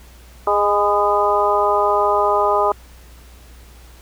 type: harmonic tone with a mistuned harmonic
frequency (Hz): 205.8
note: G#3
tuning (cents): -16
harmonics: 2 / 3 / 4 / 5 / 6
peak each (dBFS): -20 / -20 / -20 / -20 / -20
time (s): 0.47-2.72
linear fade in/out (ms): 2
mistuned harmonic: 5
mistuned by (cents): -34
effects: added 60 Hz sine -41 dBFS peak until 4.01 s + pink hiss -48 dBFS RMS until 4.01 s